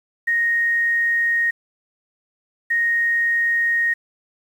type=tone pair in turn; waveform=sine; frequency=1864.7 / 1864.7 Hz; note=A#6 / A#6; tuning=0 / 0 cents; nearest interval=unison; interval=0 cents; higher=neither; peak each=-16 dBFS; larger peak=neither; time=0.27-1.51 / 2.7-3.94 s; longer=neither; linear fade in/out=10 ms; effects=8-bit